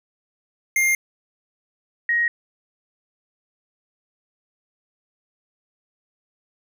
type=tone pair in turn; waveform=square / sine; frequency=2114 / 1883.4 Hz; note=C7 / A#6; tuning=+17 / +17 cents; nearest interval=major second; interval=200 cents; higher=first; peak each=-17 dBFS; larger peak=neither; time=0.76-0.95 / 2.09-2.28 s; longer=neither; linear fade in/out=2 ms; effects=none